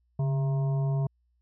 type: harmonic tone with a mistuned harmonic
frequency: 133.8 Hz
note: C3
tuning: 39 cents sharp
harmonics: 1 / 3 / 5 / 7 / 8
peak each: -24 / -40 / -40 / -46 / -52 dBFS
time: 0.19-1.07 s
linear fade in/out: 5 ms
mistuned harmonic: 1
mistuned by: +78 cents
effects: added 60 Hz sine -67 dBFS peak until 1.41 s